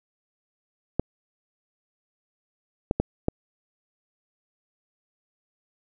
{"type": "clicks", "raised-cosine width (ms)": 2, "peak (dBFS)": -8, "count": 4, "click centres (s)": [0.996, 2.911, 3, 3.284], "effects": []}